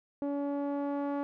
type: tone with low-pass filter sweep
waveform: sawtooth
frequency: 284 Hz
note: C#4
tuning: 42 cents sharp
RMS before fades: -33 dBFS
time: 0.22-1.23 s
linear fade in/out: 0 ms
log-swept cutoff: 600 to 1000 Hz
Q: 1.2
effects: none